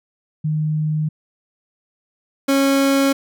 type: tone pair in turn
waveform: sine / 30% pulse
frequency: 154 / 274.4 Hz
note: D#3 / C#4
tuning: -17 / -17 cents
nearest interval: minor seventh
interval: 1000 cents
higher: second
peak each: -17 / -11 dBFS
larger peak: second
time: 0.44-1.09 / 2.48-3.13 s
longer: neither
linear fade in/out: 10 ms
effects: none